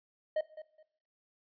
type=tone with echo; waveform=triangle; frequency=621 Hz; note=D#5; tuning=3 cents flat; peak=-26 dBFS; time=0.36-0.41 s; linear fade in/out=5 ms; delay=210 ms; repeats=2; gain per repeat=-14 dB; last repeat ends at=0.83 s; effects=noise-tail reverb RT60 0.6 s tail -18 dB re dry + resampled to 11025 Hz